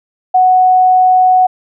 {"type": "tone", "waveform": "sine", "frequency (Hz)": 740, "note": "F#5", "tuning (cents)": 0, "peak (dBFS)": -5, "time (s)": [0.34, 1.47], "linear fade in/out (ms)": 10, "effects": []}